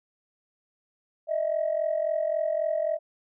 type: tone pair together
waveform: sine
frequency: 613.3 / 657 Hz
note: D#5 / E5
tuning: -25 / -6 cents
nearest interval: minor second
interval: 119 cents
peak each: -26 dBFS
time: 1.27-2.99 s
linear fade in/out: 50 ms
effects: tanh soft clip ceiling -18 dBFS